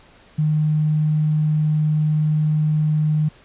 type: tone with tanh clipping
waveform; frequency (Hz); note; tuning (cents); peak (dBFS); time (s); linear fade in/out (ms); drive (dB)
triangle; 153.2; D#3; -27; -15; 0.38-3.29; 10; 3
effects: pink hiss -50 dBFS RMS until 3.44 s + resampled to 8000 Hz